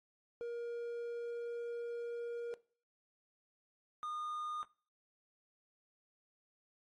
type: tone pair in turn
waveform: triangle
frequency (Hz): 472.4 / 1221.7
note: A#4 / D#6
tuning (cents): +23 / -32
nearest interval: octave + major third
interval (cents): 1645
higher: second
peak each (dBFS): -37 / -37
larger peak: neither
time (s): 0.41-2.54 / 4.03-4.63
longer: first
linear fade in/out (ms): 0
effects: noise-tail reverb RT60 0.4 s tail -20 dB re dry + AAC 32 kbps